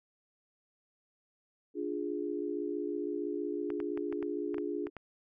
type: chord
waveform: sine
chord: D diminished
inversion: none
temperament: equal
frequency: 293.7 / 349.2 / 415.3 Hz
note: D4 / F4 / Ab4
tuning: 0 / 0 / 0 cents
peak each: -37 dBFS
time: 1.74-4.9 s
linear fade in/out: 50 ms
type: clicks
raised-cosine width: 0.5 ms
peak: -29 dBFS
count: 9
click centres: 3.703 / 3.802 / 3.975 / 4.126 / 4.227 / 4.544 / 4.582 / 4.869 / 4.967 s
effects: none